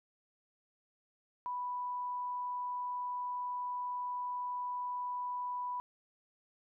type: tone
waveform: sine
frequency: 987.8 Hz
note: B5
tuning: in tune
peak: -35 dBFS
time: 1.46-5.8 s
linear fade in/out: 0 ms
effects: none